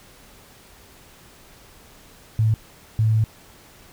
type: tone bursts at uneven times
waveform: sine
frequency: 110 Hz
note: A2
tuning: in tune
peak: -15 dBFS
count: 2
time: 2.39-2.54 / 2.99-3.24 s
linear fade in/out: 0 ms
effects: pink hiss -49 dBFS RMS until 3.92 s